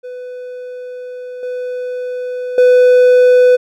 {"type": "tone with level steps", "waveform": "triangle", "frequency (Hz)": 498.8, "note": "B4", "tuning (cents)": 17, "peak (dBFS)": [-23, -17, -3], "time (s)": [0.03, 3.57], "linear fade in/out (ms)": 20, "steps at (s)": [1.43, 2.58], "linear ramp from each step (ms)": 2, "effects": []}